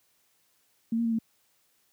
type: tone with pitch steps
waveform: sine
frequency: 227.7 / 232.9 / 228.6 / 224.7 Hz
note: A#3 / A#3 / A#3 / A3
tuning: -40 / -1 / -34 / +37 cents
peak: -24 dBFS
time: 0.92-1.188 s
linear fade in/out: 5 ms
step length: 67 ms
effects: white hiss -69 dBFS RMS until 1.92 s + high-pass 60 Hz 12 dB/octave